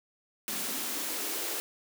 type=noise with high-pass filter sweep; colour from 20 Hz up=white; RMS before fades=-34 dBFS; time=0.48-1.6 s; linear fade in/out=0 ms; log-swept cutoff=200 to 400 Hz; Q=3.2; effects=none